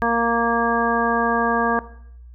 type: harmonic tone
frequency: 232.9 Hz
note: A#3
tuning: 1 cent flat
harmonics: 1 / 2 / 3 / 4 / 5 / 7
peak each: -24 / -24 / -24 / -24 / -24 / -24 dBFS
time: 0.02-1.79 s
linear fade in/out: 0 ms
effects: noise-tail reverb RT60 0.7 s tail -17 dB re dry + added 60 Hz sine -39 dBFS peak until 2.34 s